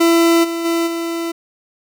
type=tone with level steps; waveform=40% pulse; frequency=334.8 Hz; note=E4; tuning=27 cents sharp; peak=-9 / -19 / -14 / -19 dBFS; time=0-1.32 s; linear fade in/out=10 ms; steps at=0.43 / 0.64 / 0.86 s; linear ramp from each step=20 ms; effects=none